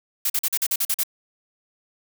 blue noise bursts, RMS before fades -22 dBFS, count 9, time 0.25-1.035 s, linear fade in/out 5 ms, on 49 ms, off 43 ms, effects none

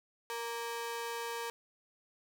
sawtooth ring-modulated tone, 698.5 Hz, F5, in tune, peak -30 dBFS, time 0.3-1.5 s, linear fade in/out 0 ms, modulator 231 Hz, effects none

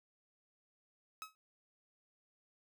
sawtooth tone with exponential decay, 1281 Hz, E6, 50 cents flat, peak -36 dBFS, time 1.22-1.35 s, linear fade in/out 0 ms, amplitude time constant 27 ms, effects none

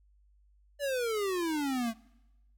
square exponential sweep, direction down, 587.3 to 220 Hz, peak -30 dBFS, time 0.79-1.94 s, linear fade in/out 50 ms, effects noise-tail reverb RT60 1.0 s tail -23 dB re dry + added 50 Hz sine -61 dBFS peak until 2.57 s

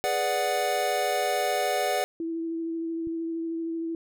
square chord, G# half-diminished seventh, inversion none, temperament equal, 415.3 / 493.9 / 587.3 / 740 Hz, G#4 / B4 / D5 / F#5, 0 / 0 / 0 / 0 cents, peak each -33 / -33 / -30 / -28 dBFS, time 0.04-2.04 s, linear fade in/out 0 ms
sine tone with vibrato, 329.6 Hz, E4, in tune, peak -28 dBFS, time 2.2-3.95 s, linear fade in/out 2 ms, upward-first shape triangle, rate 13 Hz, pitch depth 18 cents each way
click, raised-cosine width 5 ms, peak -33 dBFS, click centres 3.072 s
effects none

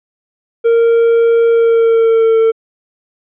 triangle tone with pitch glide, 462.6 to 449.2 Hz, A#4 to A4, -13 to +36 cents, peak -5 dBFS, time 0.64-2.52 s, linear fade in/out 20 ms, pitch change -51 cents, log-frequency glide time 1.5-2.36 s, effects resampled to 8000 Hz

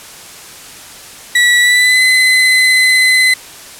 35% pulse tone with pitch glide, 1945 to 2029 Hz, B6 to B6, -27 to +46 cents, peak -5 dBFS, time 1.35-3.34 s, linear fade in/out 5 ms, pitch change +73 cents, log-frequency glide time 1.59-2.02 s, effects white hiss -33 dBFS RMS until 3.79 s + low-pass 11000 Hz 12 dB/octave

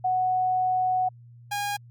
sine / sawtooth tone pair in turn, 740 / 816.4 Hz, F#5 / G#5, 0 / -30 cents, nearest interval major second, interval 170 cents, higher second, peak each -21 / -23 dBFS, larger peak first, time 0.04-1.09 / 1.51-1.77 s, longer first, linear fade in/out 10 ms, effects added 119 Hz sine -46 dBFS peak until 1.9 s + Opus 48 kbps

